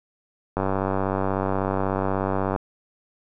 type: click train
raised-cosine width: 1 ms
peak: -10 dBFS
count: 193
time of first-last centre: 0.57-2.562 s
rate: 96.4 Hz
effects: none